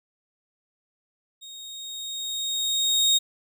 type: tone with level ramp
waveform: 30% pulse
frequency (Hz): 3729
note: A#7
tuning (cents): 0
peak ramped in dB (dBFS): -38 to -14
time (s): 1.41-3.19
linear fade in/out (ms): 20
effects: none